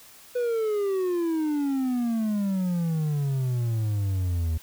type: exponential sweep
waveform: triangle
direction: down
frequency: 496.9 to 78.7 Hz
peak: -21 dBFS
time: 0.35-4.58 s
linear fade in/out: 10 ms
effects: white hiss -50 dBFS RMS until 4.62 s